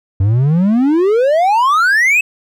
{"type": "exponential sweep", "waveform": "triangle", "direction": "up", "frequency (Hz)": [92.5, 2637], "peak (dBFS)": -7, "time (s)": [0.2, 2.21], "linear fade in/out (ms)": 5, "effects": []}